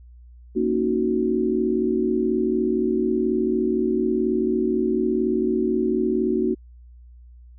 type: chord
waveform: sine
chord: D# minor seventh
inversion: second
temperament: equal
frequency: 233.1 / 277.2 / 311.1 / 370 Hz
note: A#3 / C#4 / D#4 / F#4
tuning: 0 / 0 / 0 / 0 cents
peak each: -24 / -28 / -26 / -22 dBFS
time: 0.55-6.55 s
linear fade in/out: 20 ms
effects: added 60 Hz sine -43 dBFS peak until 7.58 s